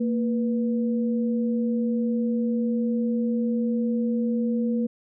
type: tone pair together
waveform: sine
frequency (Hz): 230.3 / 488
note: A#3 / B4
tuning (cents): -21 / -21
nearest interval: octave + minor second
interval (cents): 1300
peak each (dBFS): -22 / -30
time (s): 0-4.87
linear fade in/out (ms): 10
effects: none